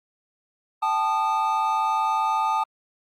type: tone cluster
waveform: triangle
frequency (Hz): 775 / 875 / 1226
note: G5 / A5 / D#6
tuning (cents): -20 / -10 / -26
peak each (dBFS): -27 / -21 / -23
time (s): 0.82-2.64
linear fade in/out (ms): 10
effects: Opus 48 kbps